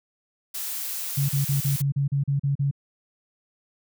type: noise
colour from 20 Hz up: blue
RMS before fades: -31 dBFS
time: 0.54-1.82 s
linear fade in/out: 10 ms
type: tone bursts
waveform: sine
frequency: 140 Hz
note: C#3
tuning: 18 cents sharp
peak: -20 dBFS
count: 10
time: 1.17-2.712 s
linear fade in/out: 10 ms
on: 120 ms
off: 38 ms
effects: none